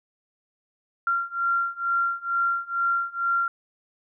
sine beating tone pair, 1378 / 1380.2 Hz, F6 / F6, -24 / -21 cents, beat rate 2.2 Hz, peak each -26 / -25 dBFS, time 1.07-3.48 s, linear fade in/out 2 ms, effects none

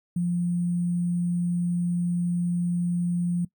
sine tone with sample-and-hold, 174.61 Hz, F3, in tune, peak -22 dBFS, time 0.16-3.45 s, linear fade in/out 5 ms, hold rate 8820 Hz, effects noise-tail reverb RT60 0.1 s tail -20 dB re dry

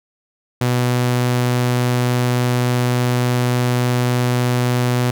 sawtooth tone, 123.47 Hz, B2, in tune, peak -11 dBFS, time 0.61-5.11 s, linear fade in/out 5 ms, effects none

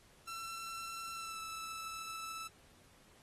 sawtooth tone with pitch glide, 1345 to 1315.8 Hz, E6 to E6, +34 to -4 cents, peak -39 dBFS, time 0.27-2.48 s, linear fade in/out 10 ms, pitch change -38 cents, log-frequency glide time 1.14-1.4 s, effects pink hiss -65 dBFS RMS until 3.22 s + AAC 32 kbps

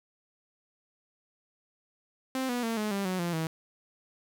sawtooth tone with pitch steps, 261.6 / 244.1 / 227.7 / 212.5 / 198.26 / 184.98 / 172.59 / 161.03 Hz, C4 / B3 / A#3 / G#3 / G3 / F#3 / F3 / E3, 0 / -20 / -40 / +40 / +20 / 0 / -20 / -40 cents, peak -25 dBFS, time 2.35-3.47 s, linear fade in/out 2 ms, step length 140 ms, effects 10-bit

